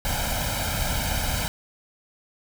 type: noise with comb filter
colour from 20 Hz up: pink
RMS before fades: -26 dBFS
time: 0.05-1.48 s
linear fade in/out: 0 ms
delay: 1.3 ms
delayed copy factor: +0.85
effects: none